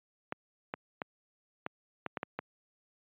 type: clicks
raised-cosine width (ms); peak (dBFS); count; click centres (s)
0.5; -19; 8; 0.324 / 0.739 / 1.018 / 1.664 / 2.063 / 2.172 / 2.231 / 2.39
effects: high-pass 150 Hz 12 dB/octave + resampled to 8000 Hz